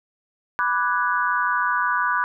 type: chord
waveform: sine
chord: G# half-diminished seventh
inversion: first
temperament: equal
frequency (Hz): 987.8 / 1174.7 / 1480 / 1661.2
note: B5 / D6 / F#6 / G#6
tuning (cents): 0 / 0 / 0 / 0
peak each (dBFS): -24 / -24 / -23 / -29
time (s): 0.59-2.24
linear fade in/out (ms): 0
effects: none